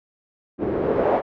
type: noise with low-pass filter sweep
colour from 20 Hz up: blue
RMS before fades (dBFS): -21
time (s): 0.58-1.22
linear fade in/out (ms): 50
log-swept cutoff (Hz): 310 to 630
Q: 2.7
effects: low-pass 2000 Hz 12 dB/octave